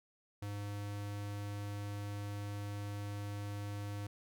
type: tone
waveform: square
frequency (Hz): 102.2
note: G#2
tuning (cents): -27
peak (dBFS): -40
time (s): 0.42-4.07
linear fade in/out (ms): 5
effects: none